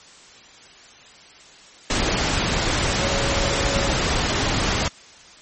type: tone in noise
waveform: sine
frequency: 554.4 Hz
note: C#5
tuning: in tune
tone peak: -27 dBFS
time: 3.01-3.93 s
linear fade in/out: 2 ms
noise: pink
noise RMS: -21 dBFS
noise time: 1.9-4.88 s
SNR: -9 dB
effects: white hiss -46 dBFS RMS until 5.41 s + MP3 32 kbps